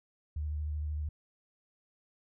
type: tone with vibrato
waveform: sine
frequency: 75.4 Hz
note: D2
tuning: 46 cents sharp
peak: -32 dBFS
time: 0.36-1.09 s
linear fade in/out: 5 ms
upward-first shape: triangle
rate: 13 Hz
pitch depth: 32 cents each way
effects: none